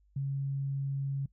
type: tone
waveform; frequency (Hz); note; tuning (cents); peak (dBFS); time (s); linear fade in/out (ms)
sine; 137.8; C#3; -10; -30; 0.16-1.26; 5
effects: noise-tail reverb RT60 0.1 s tail -22 dB re dry + added 50 Hz sine -63 dBFS peak until 1.32 s